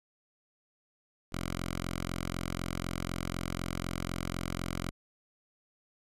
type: tone with notch filter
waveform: 5% pulse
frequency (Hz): 44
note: F1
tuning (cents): +14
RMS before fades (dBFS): -36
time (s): 1.32-4.91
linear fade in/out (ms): 10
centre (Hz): 440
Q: 1.2
effects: resampled to 32000 Hz